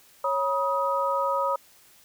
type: tone cluster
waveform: sine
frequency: 552 / 965 / 1256 Hz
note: C#5 / B5 / D#6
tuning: -7 / -40 / +16 cents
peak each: -27 dBFS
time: 0.24-1.56 s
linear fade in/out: 5 ms
effects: white hiss -56 dBFS RMS until 2.04 s